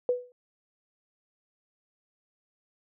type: tone with exponential decay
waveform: sine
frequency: 493.9 Hz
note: B4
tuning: in tune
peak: -19 dBFS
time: 0.09-0.32 s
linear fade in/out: 1 ms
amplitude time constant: 49 ms
effects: none